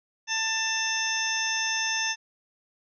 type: harmonic tone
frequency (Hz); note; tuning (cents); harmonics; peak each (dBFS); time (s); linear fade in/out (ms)
890; A5; +20; 1 / 2 / 3 / 4 / 6 / 7; -35 / -30 / -32 / -34 / -32 / -32; 0.27-2.16; 50
effects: none